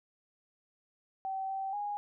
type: tone with pitch steps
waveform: sine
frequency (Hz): 769 / 774 / 823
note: G5 / G5 / G#5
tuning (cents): -33 / -22 / -16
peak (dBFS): -33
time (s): 1.25-1.97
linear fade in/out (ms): 0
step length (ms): 240
effects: none